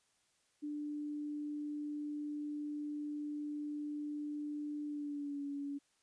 sine tone with pitch glide, 295.8 to 283.4 Hz, D4 to C#4, +13 to +38 cents, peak -38 dBFS, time 0.62-5.79 s, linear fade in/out 20 ms, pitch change -75 cents, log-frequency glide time 4.86-5.42 s, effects white hiss -75 dBFS RMS until 6.02 s + resampled to 22050 Hz

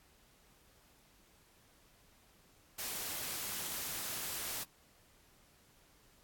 white noise with amplitude modulation, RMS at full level -39 dBFS, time 2.78-4.64 s, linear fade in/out 10 ms, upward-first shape sine, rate 259 Hz, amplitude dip 25%, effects pink hiss -66 dBFS RMS until 6.23 s + AAC 64 kbps

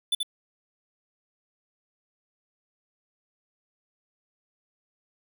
square tone with echo, 3504 Hz, A7, 8 cents flat, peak -22 dBFS, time 0.12-0.15 s, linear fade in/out 5 ms, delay 81 ms, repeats 1, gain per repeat -4 dB, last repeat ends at 0.231 s, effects none

